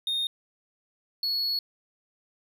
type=tone pair in turn; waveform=triangle; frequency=3686 / 4371 Hz; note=A#7 / C#8; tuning=-20 / -25 cents; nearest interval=minor third; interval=295 cents; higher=second; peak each=-24 dBFS; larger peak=neither; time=0.07-0.27 / 1.23-1.59 s; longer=second; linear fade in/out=2 ms; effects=none